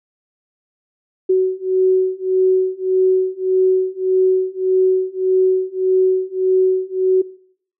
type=beating tone pair; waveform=sine; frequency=373.3 / 375 Hz; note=F#4 / F#4; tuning=+15 / +23 cents; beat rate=1.7 Hz; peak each=-16 dBFS; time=1.29-7.22 s; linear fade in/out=10 ms; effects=noise-tail reverb RT60 0.6 s tail -20 dB re dry